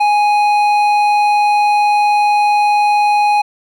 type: tone with hard clipping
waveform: triangle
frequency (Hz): 830.6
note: G#5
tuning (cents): 0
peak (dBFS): -11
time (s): 0-3.42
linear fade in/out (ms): 10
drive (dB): 12
effects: none